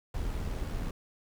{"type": "noise with amplitude modulation", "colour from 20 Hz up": "brown", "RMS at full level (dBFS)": -32, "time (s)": [0.14, 0.91], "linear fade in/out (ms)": 5, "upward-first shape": "sine", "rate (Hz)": 81, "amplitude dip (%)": 40, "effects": []}